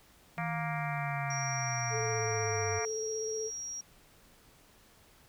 sine linear sweep, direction down, 164.81 to 96.1 Hz, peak -35 dBFS, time 0.37-2.8 s, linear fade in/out 20 ms
harmonic tone, 234.1 Hz, A#3, 8 cents sharp, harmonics 3 / 4 / 5 / 6 / 7 / 8 / 9 / 10, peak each -38 / -44 / -42 / -44 / -46 / -44 / -44 / -43 dBFS, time 0.38-2.85 s, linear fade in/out 0 ms
sine tone, 5660 Hz, F8, 22 cents sharp, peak -37 dBFS, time 1.3-3.81 s, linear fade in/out 5 ms
sine tone with vibrato, 440 Hz, A4, in tune, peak -34 dBFS, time 1.9-3.51 s, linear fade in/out 50 ms, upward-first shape sine, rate 16 Hz, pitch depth 21 cents each way
effects pink hiss -61 dBFS RMS until 5.28 s

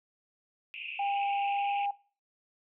pink band-pass noise, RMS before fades -41 dBFS, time 0.74-1.86 s, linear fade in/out 0 ms, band 2400 to 2800 Hz, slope 96 dB/octave
sine tone with pitch glide, 802 to 807.1 Hz, G5 to G#5, +39 to -50 cents, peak -28 dBFS, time 0.99-1.91 s, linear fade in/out 5 ms, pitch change +11 cents, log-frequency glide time 1.45-1.75 s
effects noise-tail reverb RT60 0.4 s tail -21 dB re dry

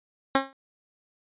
10% pulse tone with exponential decay, 270 Hz, C#4, 45 cents flat, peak -8 dBFS, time 0.35-0.53 s, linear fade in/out 2 ms, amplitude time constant 37 ms, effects resampled to 8000 Hz

